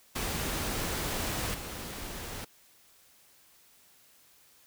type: noise with level steps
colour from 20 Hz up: pink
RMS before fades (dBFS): -33 / -40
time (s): 0.15-2.45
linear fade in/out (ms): 10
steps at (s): 1.54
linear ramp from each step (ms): 5
effects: white hiss -61 dBFS RMS until 4.66 s